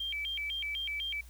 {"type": "tone with vibrato", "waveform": "sine", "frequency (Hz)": 2711, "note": "E7", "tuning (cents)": 48, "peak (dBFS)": -33, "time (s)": [0, 1.21], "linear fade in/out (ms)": 5, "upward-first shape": "square", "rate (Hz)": 4, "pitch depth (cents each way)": 280, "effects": ["added 60 Hz sine -49 dBFS peak until 1.29 s", "white hiss -60 dBFS RMS until 1.29 s"]}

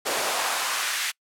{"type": "noise with high-pass filter sweep", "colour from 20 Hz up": "pink", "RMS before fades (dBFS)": -26, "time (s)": [0.05, 1.12], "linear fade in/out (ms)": 20, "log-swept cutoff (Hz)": [460, 2000], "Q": 1.2, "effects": ["noise-tail reverb RT60 0.1 s tail -26 dB re dry", "low-pass 12000 Hz 12 dB/octave"]}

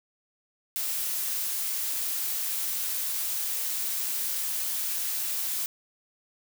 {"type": "noise", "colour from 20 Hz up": "blue", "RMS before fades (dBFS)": -30, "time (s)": [0.76, 5.66], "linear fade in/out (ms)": 0, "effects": []}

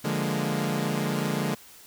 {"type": "chord", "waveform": "sawtooth", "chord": "Bb dominant seventh", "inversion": "first", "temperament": "equal", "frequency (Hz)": [146.83, 174.61, 207.7, 233.1], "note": ["D3", "F3", "Ab3", "Bb3"], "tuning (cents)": [0, 0, 0, 0], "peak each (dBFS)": [-26, -28, -26, -29], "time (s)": [0.04, 1.55], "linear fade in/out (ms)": 10, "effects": ["white hiss -50 dBFS RMS until 1.86 s"]}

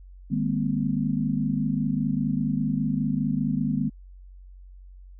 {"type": "tone cluster", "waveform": "sine", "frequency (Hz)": [151.5, 200.7, 230.6, 255.6], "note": ["D#3", "G3", "A#3", "C4"], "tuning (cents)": [-46, 41, -19, -40], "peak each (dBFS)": -28, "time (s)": [0.3, 3.9], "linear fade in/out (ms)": 20, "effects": ["added 46 Hz sine -43 dBFS peak until 5.19 s"]}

